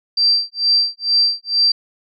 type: tone with tremolo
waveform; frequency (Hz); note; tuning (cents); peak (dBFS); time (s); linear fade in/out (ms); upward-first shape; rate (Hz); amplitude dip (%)
sine; 4699; D8; 0; -10; 0.17-1.72; 5; sine; 2.2; 100
effects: none